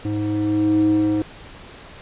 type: tone with band-pass filter sweep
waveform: square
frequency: 104.7 Hz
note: G#2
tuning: 15 cents sharp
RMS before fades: -19 dBFS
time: 0.05-1.22 s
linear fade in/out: 0 ms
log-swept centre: 240 to 360 Hz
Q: 5.4
effects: pink hiss -41 dBFS RMS until 2.01 s + resampled to 8000 Hz